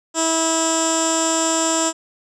15% pulse tone with low-pass filter, 325 Hz, E4, 24 cents flat, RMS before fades -19 dBFS, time 0.14-1.93 s, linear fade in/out 50 ms, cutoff 7400 Hz, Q 8.9, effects none

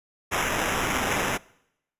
blue noise with sample-and-hold, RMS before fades -26 dBFS, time 0.31-1.38 s, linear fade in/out 20 ms, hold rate 4410 Hz, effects noise-tail reverb RT60 0.8 s tail -23 dB re dry + resampled to 32000 Hz

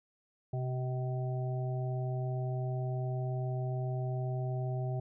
harmonic tone with a mistuned harmonic, 127.3 Hz, C3, 47 cents flat, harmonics 1 / 3 / 5 / 6, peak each -32 / -43 / -43 / -46 dBFS, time 0.53-5 s, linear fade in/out 5 ms, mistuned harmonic 1, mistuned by +19 cents, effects none

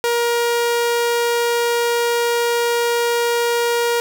sawtooth tone, 473 Hz, A#4, 25 cents sharp, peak -12 dBFS, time 0.04-4 s, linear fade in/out 0 ms, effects none

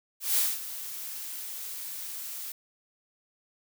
blue noise with ADSR envelope, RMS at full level -24 dBFS, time 0.2-2.52 s, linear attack 170 ms, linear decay 210 ms, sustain -14 dB, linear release 3 ms, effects none

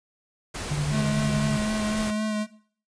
pink noise, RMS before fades -33 dBFS, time 0.54-2.11 s, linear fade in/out 10 ms
sine tone with tremolo, 146.83 Hz, D3, in tune, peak -22 dBFS, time 0.7-1.58 s, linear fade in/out 20 ms, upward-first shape sine, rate 11 Hz, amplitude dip 45%
square tone with vibrato, 214 Hz, A3, 48 cents flat, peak -25 dBFS, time 0.9-2.47 s, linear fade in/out 50 ms, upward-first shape sine, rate 3.9 Hz, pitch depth 19 cents each way
blue noise with exponential decay, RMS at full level -36 dBFS, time 1.97-2.48 s, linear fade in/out 5 ms, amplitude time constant 110 ms
effects noise-tail reverb RT60 0.5 s tail -17 dB re dry + resampled to 22050 Hz

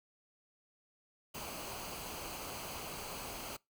pink noise with comb filter, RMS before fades -44 dBFS, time 1.34-3.57 s, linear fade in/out 10 ms, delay 0.55 ms, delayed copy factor -0.55, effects noise-tail reverb RT60 0.2 s tail -24 dB re dry

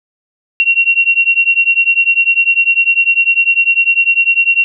sine beating tone pair, 2736 / 2746 Hz, F7 / F7, -36 / -30 cents, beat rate 10 Hz, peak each -11 dBFS, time 0.6-4.64 s, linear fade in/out 0 ms, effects none

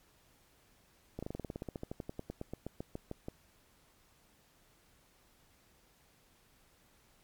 slowing click train, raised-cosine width 2 ms, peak -26 dBFS, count 25, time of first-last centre 1.19-3.284 s, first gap 36 ms, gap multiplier 1.07, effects pink hiss -67 dBFS RMS until 7.23 s + MP3 96 kbps

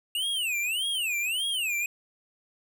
square tone with vibrato, 2779 Hz, F7, 9 cents flat, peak -27 dBFS, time 0.15-1.86 s, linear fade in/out 2 ms, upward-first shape sine, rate 1.7 Hz, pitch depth 290 cents each way, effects none

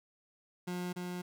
30% pulse tone with echo, 178.7 Hz, F3, 40 cents sharp, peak -33 dBFS, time 0.67-0.93 s, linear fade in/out 10 ms, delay 290 ms, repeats 1, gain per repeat -2 dB, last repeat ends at 1.22 s, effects none

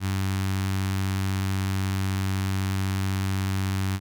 sawtooth tone with notch filter, 96.1 Hz, G2, 34 cents flat, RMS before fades -26 dBFS, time 0-4 s, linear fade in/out 50 ms, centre 520 Hz, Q 0.75, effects none

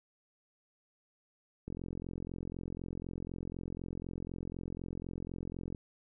click train, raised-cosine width 3 ms, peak -28 dBFS, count 180, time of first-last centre 1.68-5.748 s, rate 44 Hz, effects none

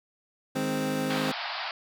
25% pulse chord, Ab major, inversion second, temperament equal, 155.56 / 207.7 / 261.6 Hz, Eb3 / Ab3 / C4, 0 / 0 / 0 cents, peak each -30 / -30 / -25 dBFS, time 0.55-1.32 s, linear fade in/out 10 ms
pink band-pass noise, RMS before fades -34 dBFS, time 1.1-1.71 s, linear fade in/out 2 ms, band 630 to 5000 Hz, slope 96 dB/octave
effects none

